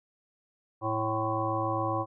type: harmonic tone with a mistuned harmonic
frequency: 110 Hz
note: A2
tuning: in tune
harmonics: 1 / 3 / 5 / 7 / 9 / 10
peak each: -34 / -34 / -34 / -34 / -34 / -34 dBFS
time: 0.81-2.06 s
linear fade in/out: 50 ms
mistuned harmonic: 9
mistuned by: +39 cents
effects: none